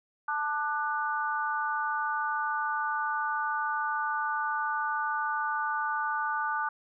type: chord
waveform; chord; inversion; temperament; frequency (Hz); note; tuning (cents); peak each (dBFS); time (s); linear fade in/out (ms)
sine; D major; second; equal with one note detuned; 880 / 1193.1 / 1480; A5 / D6 / F#6; 0 / +27 / 0; -32; 0.28-6.69; 5
effects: none